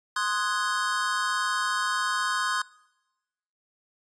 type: chord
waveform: square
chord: Ab dominant seventh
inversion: first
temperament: equal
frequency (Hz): 1046.5 / 1244.5 / 1480 / 1661.2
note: C6 / Eb6 / Gb6 / Ab6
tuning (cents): 0 / 0 / 0 / 0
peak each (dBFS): -30 / -32 / -31 / -33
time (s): 0.16-2.62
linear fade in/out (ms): 5
effects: noise-tail reverb RT60 1.0 s tail -23 dB re dry + resampled to 22050 Hz